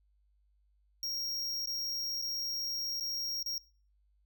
square tone with dropouts, 5588 Hz, F8, in tune, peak -34 dBFS, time 1.03-3.58 s, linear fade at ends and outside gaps 1 ms, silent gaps 1.658-1.673 / 2.216-2.223 / 2.999-3.008 / 3.428-3.461 s, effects noise-tail reverb RT60 0.4 s tail -22 dB re dry + added 50 Hz sine -67 dBFS peak until 4.25 s

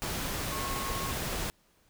sine tone in noise, 1090 Hz, C#6, 29 cents flat, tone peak -37 dBFS, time 0.52-1.11 s, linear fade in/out 0 ms, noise pink, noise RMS -34 dBFS, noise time 0.02-1.5 s, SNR -6 dB, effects pink hiss -67 dBFS RMS until 1.89 s

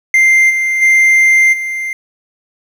triangle tone with level steps, 2093 Hz, C7, in tune, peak -4 / -10 / -4 / -15 dBFS, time 0.14-1.93 s, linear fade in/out 2 ms, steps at 0.49 / 0.81 / 1.52 s, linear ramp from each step 20 ms, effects 7-bit

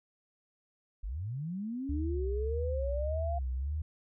sine linear sweep, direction up, 39.49 to 702 Hz, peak -34 dBFS, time 1.03-3.39 s, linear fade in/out 10 ms
sine tone with vibrato, 70 Hz, C#2, 18 cents sharp, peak -31 dBFS, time 1.89-3.82 s, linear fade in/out 5 ms, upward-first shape sine, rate 1.7 Hz, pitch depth 180 cents each way
effects none

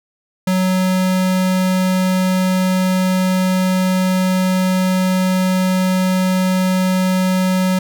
square tone, 185.6 Hz, F#3, 6 cents sharp, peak -14 dBFS, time 0.47-7.79 s, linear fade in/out 5 ms, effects none

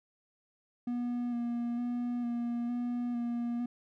triangle tone with vibrato, 240 Hz, B3, 49 cents flat, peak -29 dBFS, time 0.87-3.66 s, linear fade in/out 5 ms, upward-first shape square, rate 1.1 Hz, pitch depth 17 cents each way, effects none

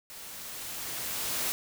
white noise with level ramp, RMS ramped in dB -45 to -30 dBFS, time 0.1-1.52 s, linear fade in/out 0 ms, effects none

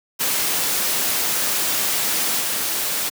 white noise with level steps, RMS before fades -21 / -23 dBFS, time 0.19-3.1 s, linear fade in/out 20 ms, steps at 2.4 s, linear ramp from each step 5 ms, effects high-pass 150 Hz 12 dB/octave

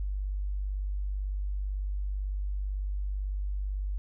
sine tone, 49 Hz, G1, in tune, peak -29 dBFS, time 0-3.98 s, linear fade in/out 0 ms, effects none

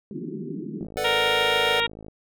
pink band-pass noise, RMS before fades -33 dBFS, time 0.11-0.87 s, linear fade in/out 2 ms, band 150 to 400 Hz, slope 96 dB/octave
click train, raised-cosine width 2 ms, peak -28 dBFS, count 69, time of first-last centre 0.81-2.083 s, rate 53.4 Hz
square chord, B minor seventh, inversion third, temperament equal, 440 / 493.9 / 587.3 / 740 Hz, A4 / B4 / D5 / F#5, 0 / 0 / 0 / 0 cents, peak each -31 dBFS, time 0.97-1.8 s, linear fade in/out 0 ms
harmonic tone, 466.4 Hz, A#4, 1 cent sharp, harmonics 1 / 2 / 3 / 4 / 5 / 6 / 7 / 8, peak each -29 / -29 / -29 / -29 / -29 / -29 / -29 / -29 dBFS, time 1.04-1.87 s, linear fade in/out 10 ms
effects none

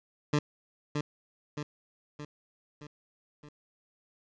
20% pulse tone with echo, 148.1 Hz, D3, 15 cents sharp, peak -19 dBFS, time 0.33-0.39 s, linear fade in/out 5 ms, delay 620 ms, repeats 5, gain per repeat -5 dB, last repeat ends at 3.49 s, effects resampled to 16000 Hz + 10-bit

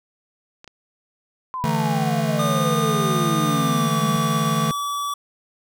clicks, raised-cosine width 0.2 ms, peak -24 dBFS, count 2, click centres 0.644 / 0.677 s
sine exponential sweep, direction down, 1046.5 to 191.7 Hz, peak -25 dBFS, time 1.54-4.16 s, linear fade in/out 0 ms
square chord, D suspended second, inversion none, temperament just, 146.83 / 165.19 / 220.2 Hz, D3 / E3 / A3, 0 / +4 / +2 cents, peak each -25 dBFS, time 1.64-4.71 s, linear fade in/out 0 ms
square tone with pitch glide, 1214 to 1148.5 Hz, D#6 to D6, -43 to -39 cents, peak -24 dBFS, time 2.39-5.14 s, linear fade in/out 5 ms, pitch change -96 cents, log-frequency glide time 3.45-3.95 s
effects none

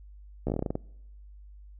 slowing click train, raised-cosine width 2 ms, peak -16 dBFS, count 11, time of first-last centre 0.47-0.754 s, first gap 14 ms, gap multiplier 1.15, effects noise-tail reverb RT60 0.9 s tail -25 dB re dry + added 50 Hz sine -46 dBFS peak until 1.79 s

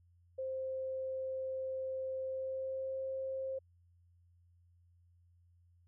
sine tone with pitch glide, 525 to 530.5 Hz, C5 to C5, +6 to +24 cents, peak -36 dBFS, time 0.38-3.59 s, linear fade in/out 10 ms, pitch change +18 cents, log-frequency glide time 2.22-3 s, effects added 87 Hz sine -64 dBFS peak until 5.87 s

